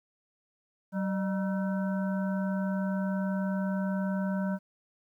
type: harmonic tone with a mistuned harmonic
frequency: 190.6 Hz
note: G3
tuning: 48 cents flat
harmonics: 1 / 3 / 5 / 7 / 8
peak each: -28 / -37 / -42 / -48 / -43 dBFS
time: 0.92-4.59 s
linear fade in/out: 50 ms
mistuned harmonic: 3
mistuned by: +96 cents
effects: 11-bit